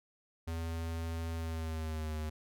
square tone with pitch glide, 82.41 to 77.34 Hz, E2 to D#2, 0 to -10 cents, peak -36 dBFS, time 0.47-2.3 s, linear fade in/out 10 ms, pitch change -110 cents, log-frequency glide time 1.35-2.16 s, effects none

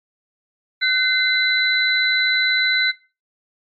sine tone cluster, 1516 / 2071 / 3992 Hz, F#6 / C7 / B7, +42 / -18 / +18 cents, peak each -20 dBFS, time 0.81-2.92 s, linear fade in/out 20 ms, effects noise-tail reverb RT60 0.3 s tail -17 dB re dry + MP3 48 kbps

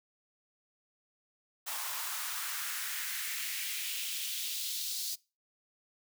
white noise with high-pass filter sweep, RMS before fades -37 dBFS, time 1.66-5.16 s, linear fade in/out 20 ms, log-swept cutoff 880 to 4600 Hz, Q 2.1, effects noise-tail reverb RT60 0.3 s tail -23 dB re dry

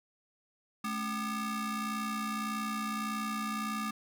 40% pulse ring-modulated tone, 493.9 Hz, B4, in tune, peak -29 dBFS, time 0.84-3.91 s, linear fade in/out 5 ms, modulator 710 Hz, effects none

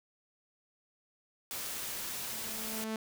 white noise, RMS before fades -39 dBFS, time 1.51-2.84 s, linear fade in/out 0 ms
sawtooth tone with exponential growth, 220 Hz, A3, in tune, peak -29 dBFS, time 1.81-2.96 s, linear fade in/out 2 ms, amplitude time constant 250 ms
effects none

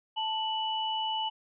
sine tone pair together, 880 / 2960 Hz, A5 / F#7, 0 / 0 cents, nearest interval octave + major sixth, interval 2100 cents, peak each -31 / -32 dBFS, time 0.16-1.3 s, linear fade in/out 20 ms, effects none

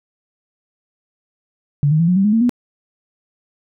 sine tone with pitch steps, 144 / 155.23 / 167.33 / 180.38 / 194.45 / 209.6 / 226 / 243.6 Hz, D3 / D#3 / E3 / F#3 / G3 / G#3 / A3 / B3, -34 / -4 / +26 / -44 / -14 / +16 / +47 / -24 cents, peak -11 dBFS, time 1.83-2.494 s, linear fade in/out 0 ms, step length 83 ms, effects none

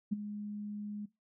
sine tone with ADSR envelope, 207.7 Hz, G#3, in tune, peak -26 dBFS, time 0.11-1.06 s, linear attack 18 ms, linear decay 15 ms, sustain -12 dB, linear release 11 ms, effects noise-tail reverb RT60 0.2 s tail -19 dB re dry

